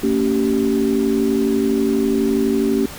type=tone cluster; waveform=sine; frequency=228.1 / 280.2 / 387.1 Hz; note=A#3 / C#4 / G4; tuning=-37 / +19 / -22 cents; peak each=-19 dBFS; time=0.03-2.86 s; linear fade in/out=5 ms; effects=pink hiss -34 dBFS RMS until 2.98 s